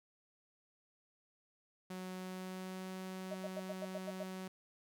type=tone with pitch glide; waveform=sawtooth; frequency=185 to 187.26 Hz; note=F#3 to F#3; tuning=0 to +21 cents; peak=-39 dBFS; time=1.9-4.48 s; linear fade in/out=5 ms; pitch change=+21 cents; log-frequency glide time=2.15-2.92 s
type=tone bursts; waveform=sine; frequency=614 Hz; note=D#5; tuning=23 cents flat; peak=-39 dBFS; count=8; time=3.31-4.233 s; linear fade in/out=5 ms; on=34 ms; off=93 ms
effects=none